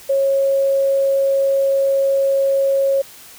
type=tone; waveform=sine; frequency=547 Hz; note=C#5; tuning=23 cents flat; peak=-13 dBFS; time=0.09-3.02 s; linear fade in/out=10 ms; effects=white hiss -41 dBFS RMS until 3.38 s